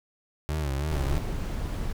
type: tone with vibrato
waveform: 30% pulse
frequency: 72.3 Hz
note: D2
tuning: 27 cents flat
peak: -24 dBFS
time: 0.49-1.18 s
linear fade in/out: 0 ms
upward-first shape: sine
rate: 3.1 Hz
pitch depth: 130 cents each way
type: noise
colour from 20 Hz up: brown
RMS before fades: -30 dBFS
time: 0.91-1.93 s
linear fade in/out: 10 ms
effects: none